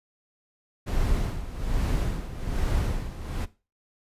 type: noise with tremolo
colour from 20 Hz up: brown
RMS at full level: -24 dBFS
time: 0.86-3.46 s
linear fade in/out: 20 ms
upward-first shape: sine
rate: 1.2 Hz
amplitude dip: 75%
effects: noise-tail reverb RT60 0.3 s tail -17 dB re dry + resampled to 32000 Hz